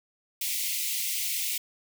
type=high-pass noise; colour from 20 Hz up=white; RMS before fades=-30 dBFS; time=0.41-1.58 s; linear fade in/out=5 ms; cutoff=2000 Hz; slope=96 dB/octave; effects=none